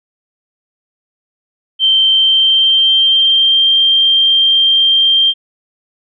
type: tone with pitch glide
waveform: sine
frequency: 3125 to 3172 Hz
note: G7 to G7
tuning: -6 to +20 cents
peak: -7 dBFS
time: 1.79-5.34 s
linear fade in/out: 50 ms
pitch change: +26 cents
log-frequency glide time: 2.11-3.65 s
effects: none